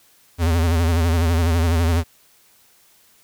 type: tone with vibrato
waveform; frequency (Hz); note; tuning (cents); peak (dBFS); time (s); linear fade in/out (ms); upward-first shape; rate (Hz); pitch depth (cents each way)
square; 83.4; E2; +21; -16; 0.38-2.04; 50; sine; 12; 80
effects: white hiss -55 dBFS RMS until 3.23 s